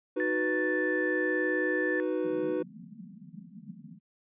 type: chord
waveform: triangle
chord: B major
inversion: first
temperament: equal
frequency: 311.1 / 370 / 493.9 Hz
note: D#4 / F#4 / B4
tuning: 0 / 0 / 0 cents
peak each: -30 dBFS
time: 0.16-2.63 s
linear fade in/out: 10 ms
type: tone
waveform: sine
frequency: 1760 Hz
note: A6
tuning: in tune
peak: -30 dBFS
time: 0.2-2 s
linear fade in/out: 0 ms
type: band-pass noise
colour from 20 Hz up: white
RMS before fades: -47 dBFS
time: 2.22-4 s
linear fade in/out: 50 ms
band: 150 to 240 Hz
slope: 96 dB/octave
effects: resampled to 8000 Hz